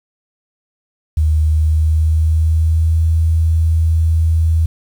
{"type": "tone with pitch glide", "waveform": "sine", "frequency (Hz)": [77.5, 81.07], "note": ["D#2", "E2"], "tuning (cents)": [-6, -28], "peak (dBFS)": -10, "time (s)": [1.17, 4.66], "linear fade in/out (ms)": 5, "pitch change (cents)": 78, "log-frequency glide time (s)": [1.4, 2.98], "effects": ["7-bit"]}